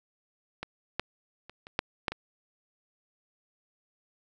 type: clicks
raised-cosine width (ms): 0.3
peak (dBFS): -19 / -12 / -29 / -29 / -9 / -11 / -19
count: 7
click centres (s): 0.63 / 0.996 / 1.496 / 1.669 / 1.791 / 2.082 / 2.12
effects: none